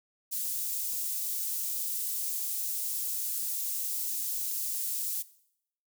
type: high-pass noise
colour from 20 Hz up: white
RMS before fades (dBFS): -33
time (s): 0.31-5.23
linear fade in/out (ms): 20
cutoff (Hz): 7600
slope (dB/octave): 12
effects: noise-tail reverb RT60 0.7 s tail -18 dB re dry